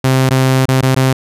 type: tone with dropouts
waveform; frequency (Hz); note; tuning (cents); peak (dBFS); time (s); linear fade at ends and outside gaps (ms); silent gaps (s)
sawtooth; 131.3; C3; +6; -5; 0.04-1.13; 5; 0.295-0.307 / 0.656-0.684 / 0.813-0.827 / 0.948-0.963
effects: resampled to 32000 Hz